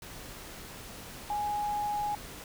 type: tone in noise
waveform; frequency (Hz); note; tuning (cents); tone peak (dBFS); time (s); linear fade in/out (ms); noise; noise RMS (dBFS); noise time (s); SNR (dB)
sine; 830.6; G#5; 0; -29; 1.3-2.15; 2; pink; -45; 0.02-2.44; +13
effects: none